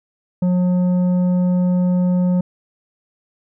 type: tone with tanh clipping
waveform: sine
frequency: 180 Hz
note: F#3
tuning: 47 cents flat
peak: -15 dBFS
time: 0.42-2.41 s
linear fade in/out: 5 ms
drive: 8 dB
effects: none